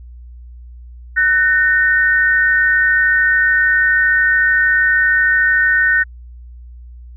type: tone pair together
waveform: sine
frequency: 1501 / 1834.1 Hz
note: F#6 / A#6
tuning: +24 / -29 cents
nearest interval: minor third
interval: 347 cents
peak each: -13 dBFS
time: 1.16-6.04 s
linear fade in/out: 20 ms
effects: added 60 Hz sine -33 dBFS peak until 7.16 s